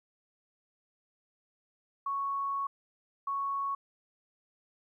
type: tone pair in turn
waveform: sine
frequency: 1108.7 / 1108.7 Hz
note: C#6 / C#6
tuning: 0 / 0 cents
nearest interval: unison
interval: 0 cents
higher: neither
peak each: -30 / -30 dBFS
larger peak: neither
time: 2.06-2.67 / 3.27-3.75 s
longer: first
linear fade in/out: 5 ms
effects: 12-bit